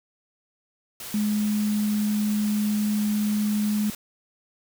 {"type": "tone in noise", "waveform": "sine", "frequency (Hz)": 210.2, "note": "G#3", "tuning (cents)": 21, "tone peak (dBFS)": -21, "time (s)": [1.14, 3.9], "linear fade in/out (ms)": 2, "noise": "white", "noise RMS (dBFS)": -37, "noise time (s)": [1, 3.95], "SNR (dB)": 13, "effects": []}